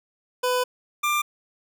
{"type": "tone pair in turn", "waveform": "25% pulse", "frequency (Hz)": [500, 1189.2], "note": ["B4", "D6"], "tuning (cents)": [21, 21], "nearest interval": "octave + minor third", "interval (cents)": 1500, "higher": "second", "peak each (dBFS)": -17, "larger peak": "neither", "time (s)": [[0.43, 0.64], [1.03, 1.22]], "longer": "first", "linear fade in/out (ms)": 10, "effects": []}